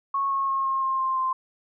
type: tone with pitch steps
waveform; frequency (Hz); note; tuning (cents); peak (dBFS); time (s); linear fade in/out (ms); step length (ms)
sine; 1100 / 1090.5 / 1081.1 / 1071.8 / 1062.5 / 1053.4 / 1044.3; C#6 / C#6 / C#6 / C6 / C6 / C6 / C6; -14 / -29 / -44 / +41 / +26 / +11 / -4; -22; 0.14-1.33; 5; 170
effects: none